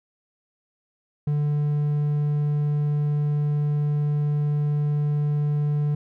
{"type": "tone", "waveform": "triangle", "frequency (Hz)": 147.4, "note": "D3", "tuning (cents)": 7, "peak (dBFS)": -18, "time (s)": [1.27, 5.95], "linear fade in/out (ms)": 5, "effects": []}